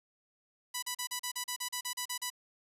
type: tone bursts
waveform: 5% pulse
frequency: 987.8 Hz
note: B5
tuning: in tune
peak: -22 dBFS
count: 13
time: 0.74-2.302 s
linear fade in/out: 10 ms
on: 86 ms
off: 37 ms
effects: resampled to 32000 Hz